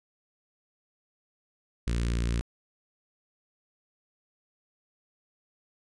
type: tone with notch filter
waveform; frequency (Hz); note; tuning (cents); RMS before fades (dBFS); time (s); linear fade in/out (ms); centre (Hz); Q
sawtooth; 58.27; A#1; 0; -28; 1.87-2.41; 0; 760; 0.58
effects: resampled to 22050 Hz